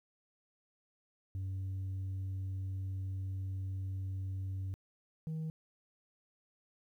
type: tone pair in turn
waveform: sine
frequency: 95.4 / 158.69 Hz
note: G2 / D#3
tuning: -47 / +34 cents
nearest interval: major sixth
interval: 881 cents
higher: second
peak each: -33 / -33 dBFS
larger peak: neither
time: 1.35-4.74 / 5.27-5.5 s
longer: first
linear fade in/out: 0 ms
effects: tanh soft clip ceiling -35 dBFS + 12-bit